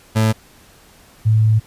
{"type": "tone pair in turn", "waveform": ["30% pulse", "sine"], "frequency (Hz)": [110, 109.44], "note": ["A2", "A2"], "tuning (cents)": [0, -9], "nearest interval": "unison", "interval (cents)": 9, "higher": "first", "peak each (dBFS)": -10, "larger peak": "neither", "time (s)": [[0.15, 0.33], [1.25, 1.6]], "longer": "second", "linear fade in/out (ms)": 20, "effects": ["pink hiss -48 dBFS RMS until 1.66 s", "resampled to 32000 Hz"]}